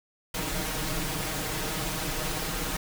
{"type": "noise with comb filter", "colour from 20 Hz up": "pink", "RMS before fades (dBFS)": -31, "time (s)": [0.34, 2.77], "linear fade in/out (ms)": 5, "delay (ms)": 6.4, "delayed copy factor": 0.8, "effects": []}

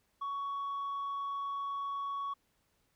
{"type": "tone with tanh clipping", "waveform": "sine", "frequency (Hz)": 1118, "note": "C#6", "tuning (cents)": 14, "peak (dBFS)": -35, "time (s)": [0.21, 2.34], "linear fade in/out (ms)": 10, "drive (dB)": 1, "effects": ["pink hiss -75 dBFS RMS until 2.95 s"]}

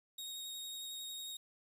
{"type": "tone with vibrato", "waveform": "sawtooth", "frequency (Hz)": 3748, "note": "A#7", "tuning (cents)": 9, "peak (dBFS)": -40, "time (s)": [0.18, 1.37], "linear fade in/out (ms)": 5, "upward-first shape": "sine", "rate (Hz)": 11, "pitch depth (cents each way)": 12, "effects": ["11-bit"]}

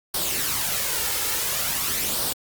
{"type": "noise with flanger", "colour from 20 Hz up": "white", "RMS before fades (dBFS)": -25, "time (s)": [0.14, 2.33], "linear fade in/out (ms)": 5, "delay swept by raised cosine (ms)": [0.21, 2.31], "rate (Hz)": 0.48, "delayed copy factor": 0.5, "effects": ["Opus 48 kbps"]}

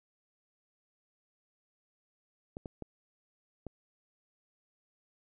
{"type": "clicks", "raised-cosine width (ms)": 2, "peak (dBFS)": -27, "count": 4, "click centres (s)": [2.569, 2.658, 2.823, 3.667], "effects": []}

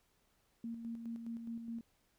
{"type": "tone with tremolo", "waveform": "sine", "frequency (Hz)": 230.9, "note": "A#3", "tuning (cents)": -16, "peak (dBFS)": -39, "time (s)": [0.64, 1.81], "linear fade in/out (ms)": 2, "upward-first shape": "square", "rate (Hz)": 4.8, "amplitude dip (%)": 45, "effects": ["pink hiss -75 dBFS RMS until 2.18 s"]}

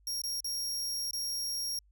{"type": "tone with dropouts", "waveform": "sawtooth", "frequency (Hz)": 5588, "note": "F8", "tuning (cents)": 0, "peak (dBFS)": -30, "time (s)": [0.07, 1.79], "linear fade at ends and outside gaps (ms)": 2, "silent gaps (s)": [[0.218, 0.237], [0.405, 0.444], [1.11, 1.132]], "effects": ["added 50 Hz sine -61 dBFS peak until 1.91 s"]}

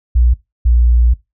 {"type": "tone pair in turn", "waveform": "sine", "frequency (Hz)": [60.1, 59.38], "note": ["B1", "A#1"], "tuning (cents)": [-46, 33], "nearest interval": "unison", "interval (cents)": 21, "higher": "first", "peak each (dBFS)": -7, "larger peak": "neither", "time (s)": [[0.15, 0.34], [0.65, 1.14]], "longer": "second", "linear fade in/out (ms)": 10, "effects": ["noise-tail reverb RT60 0.2 s tail -19 dB re dry"]}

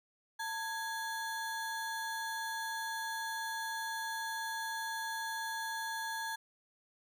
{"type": "ring-modulated tone", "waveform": "square", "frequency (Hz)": 1278, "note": "D#6", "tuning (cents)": 46, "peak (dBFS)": -34, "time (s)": [0.39, 6.36], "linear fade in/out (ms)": 10, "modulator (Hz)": 381, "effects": []}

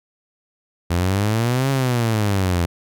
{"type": "exponential two-way sweep", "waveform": "sawtooth", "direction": "up then down", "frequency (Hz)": [83.8, 138.1, 83.8], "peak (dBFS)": -13, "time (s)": [0.9, 2.66], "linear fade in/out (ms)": 10, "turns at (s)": 1.7, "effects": []}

